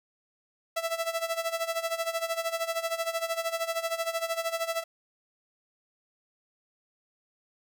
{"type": "tone with tremolo", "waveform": "sawtooth", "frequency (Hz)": 662, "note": "E5", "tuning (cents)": 7, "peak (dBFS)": -22, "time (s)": [0.76, 4.84], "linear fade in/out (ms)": 10, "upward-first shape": "sine", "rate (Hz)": 13, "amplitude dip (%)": 80, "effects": []}